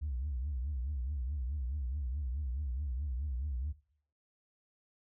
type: tone with vibrato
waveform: sine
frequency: 67.4 Hz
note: C#2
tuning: 48 cents flat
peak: -32 dBFS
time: 0.01-3.73 s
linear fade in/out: 20 ms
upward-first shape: triangle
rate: 4.7 Hz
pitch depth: 250 cents each way
effects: noise-tail reverb RT60 0.6 s tail -21 dB re dry + tanh soft clip ceiling -30 dBFS